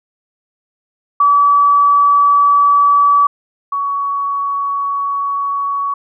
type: tone pair in turn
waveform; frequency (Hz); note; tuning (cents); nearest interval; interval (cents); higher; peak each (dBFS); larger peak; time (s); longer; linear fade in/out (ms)
sine; 1147 / 1123.4; D6 / C#6; -41 / +23; unison; 36; first; -7 / -15; first; 1.2-3.27 / 3.72-5.94; second; 5
effects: none